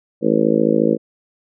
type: harmonic tone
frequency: 54.2 Hz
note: A1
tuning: 25 cents flat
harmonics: 3 / 4 / 5 / 6 / 7 / 8 / 9 / 10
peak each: -25 / -19 / -22 / -19 / -24 / -22 / -19 / -24 dBFS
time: 0.21-0.98 s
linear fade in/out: 50 ms
effects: none